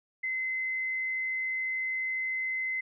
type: tone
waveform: sine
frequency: 2053 Hz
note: C7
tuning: 33 cents flat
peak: -29 dBFS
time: 0.23-2.81 s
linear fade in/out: 10 ms
effects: none